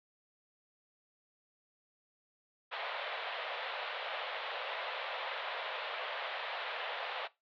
pink band-pass noise, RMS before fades -40 dBFS, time 2.71-7.28 s, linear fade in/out 20 ms, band 510 to 3800 Hz, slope 48 dB/octave, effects noise-tail reverb RT60 0.2 s tail -18 dB re dry

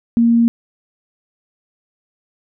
sine tone, 233.1 Hz, A#3, in tune, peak -9 dBFS, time 0.17-0.48 s, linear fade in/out 0 ms, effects none

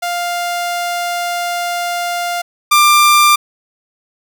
sawtooth tone pair in turn, 700 / 1188.9 Hz, F5 / D6, +4 / +21 cents, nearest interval major sixth, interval 917 cents, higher second, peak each -13 / -3 dBFS, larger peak second, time 0.02-2.42 / 2.71-3.36 s, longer first, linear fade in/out 10 ms, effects none

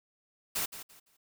white noise with echo, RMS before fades -32 dBFS, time 0.55-0.66 s, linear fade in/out 10 ms, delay 170 ms, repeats 3, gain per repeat -12 dB, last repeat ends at 1.17 s, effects none

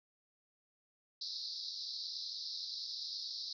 pink band-pass noise, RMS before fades -43 dBFS, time 1.21-3.53 s, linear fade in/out 5 ms, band 3900 to 5300 Hz, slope 96 dB/octave, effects none

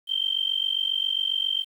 sine tone with amplitude modulation, 3136 Hz, G7, in tune, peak -19 dBFS, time 0.07-1.65 s, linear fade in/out 50 ms, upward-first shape sine, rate 47.4 Hz, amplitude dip 90%, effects 9-bit

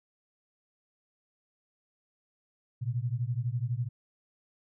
sine beating tone pair, 115.9 / 127.9 Hz, A#2 / C3, -10 / -39 cents, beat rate 12 Hz, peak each -31 / -32 dBFS, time 2.81-3.89 s, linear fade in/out 20 ms, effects none

